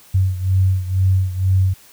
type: beating tone pair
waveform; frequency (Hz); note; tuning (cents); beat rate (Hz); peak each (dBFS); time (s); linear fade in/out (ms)
sine; 93.6 / 95.7; F#2 / G2; +20 / -41; 2.1; -15 / -19; 0.14-1.74; 10
effects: white hiss -47 dBFS RMS until 1.92 s